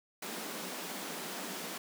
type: high-pass noise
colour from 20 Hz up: pink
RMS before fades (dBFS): -41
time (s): 0.22-1.78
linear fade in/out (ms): 5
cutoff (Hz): 170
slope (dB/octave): 96
effects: none